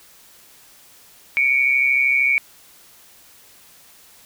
sine tone pair together, 2244 / 2377 Hz, C#7 / D7, +21 / +20 cents, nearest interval minor second, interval 99 cents, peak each -16 / -19 dBFS, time 1.37-2.38 s, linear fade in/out 0 ms, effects white hiss -49 dBFS RMS until 4.25 s

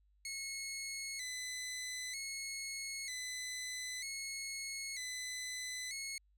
15% pulse tone with vibrato, 2093 Hz, C7, in tune, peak -34 dBFS, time 0.25-6.18 s, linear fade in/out 2 ms, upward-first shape square, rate 0.53 Hz, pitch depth 71 cents each way, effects added 50 Hz sine -68 dBFS peak until 6.37 s

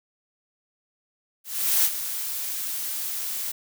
blue noise with ADSR envelope, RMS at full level -19 dBFS, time 1.44-3.52 s, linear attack 400 ms, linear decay 55 ms, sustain -11 dB, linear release 8 ms, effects none

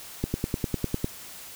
click train, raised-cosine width 3 ms, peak -12 dBFS, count 9, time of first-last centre 0.24-1.044 s, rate 9.95 Hz, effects white hiss -43 dBFS RMS until 1.55 s

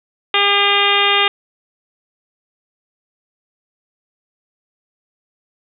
harmonic tone, 403.5 Hz, G#4, 50 cents flat, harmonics 1 / 2 / 3 / 4 / 5 / 6 / 7 / 8 / 9, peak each -22 / -21 / -19 / -24 / -20 / -20 / -19 / -20 / -21 dBFS, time 0.34-1.28 s, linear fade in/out 2 ms, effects none

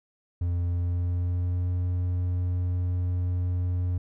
triangle tone with pitch glide, 87.2 to 89.44 Hz, F2 to F2, -2 to +42 cents, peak -22 dBFS, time 0.41-3.98 s, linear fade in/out 5 ms, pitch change +44 cents, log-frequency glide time 0.65-1.7 s, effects none

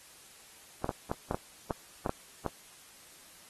clicks, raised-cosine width 1 ms, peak -17 dBFS, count 9, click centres 0.844 / 0.892 / 1.115 / 1.311 / 1.345 / 1.708 / 2.062 / 2.094 / 2.463 s, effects white hiss -55 dBFS RMS until 3.49 s + AAC 32 kbps

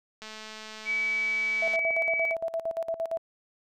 click train, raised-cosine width 0.2 ms, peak -25 dBFS, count 335, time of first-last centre 0.22-1.759 s, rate 217 Hz
sine tone, 2284 Hz, D7, 49 cents flat, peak -25 dBFS, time 0.85-2.35 s, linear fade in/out 50 ms
sine tone with tremolo, 659.3 Hz, E5, in tune, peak -26 dBFS, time 1.62-3.18 s, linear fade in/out 5 ms, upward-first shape square, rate 8.7 Hz, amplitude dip 80%
effects none

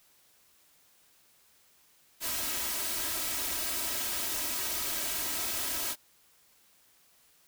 white noise with comb filter, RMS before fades -33 dBFS, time 2.2-5.96 s, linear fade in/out 50 ms, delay 3.1 ms, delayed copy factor +0.65, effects white hiss -64 dBFS RMS until 7.47 s

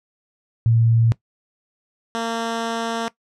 sine / 10% pulse tone pair in turn, 114.8 / 229.1 Hz, A#2 / A#3, -26 / -30 cents, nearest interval octave, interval 1196 cents, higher second, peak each -13 / -14 dBFS, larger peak first, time 0.66-1.12 / 2.15-3.08 s, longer second, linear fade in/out 0 ms, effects noise-tail reverb RT60 0.1 s tail -19 dB re dry + low-pass 7000 Hz 12 dB/octave

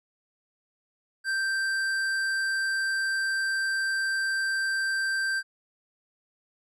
triangle tone with tanh clipping, 1568 Hz, G6, in tune, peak -27 dBFS, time 1.24-5.43 s, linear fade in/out 50 ms, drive 17 dB, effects resampled to 32000 Hz

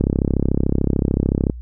click train, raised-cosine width 3 ms, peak -4 dBFS, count 51, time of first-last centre 0.01-1.498 s, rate 33.6 Hz, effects added 60 Hz sine -30 dBFS peak until 1.61 s

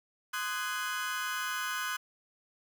35% pulse chord, Ab dominant seventh, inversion first, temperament just, 1038.3 / 1245.9 / 1495.1 / 1661.2 Hz, C6 / Eb6 / Gb6 / Ab6, -14 / +2 / +18 / 0 cents, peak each -38 / -37 / -34 / -39 dBFS, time 0.33-1.97 s, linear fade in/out 10 ms, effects none

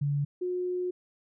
sine tone pair in turn, 143.4 / 361.3 Hz, D3 / F#4, -41 / -41 cents, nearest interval octave + major third, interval 1600 cents, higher second, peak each -25 / -28 dBFS, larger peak first, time 0.01-0.25 / 0.41-0.91 s, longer second, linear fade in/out 10 ms, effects none

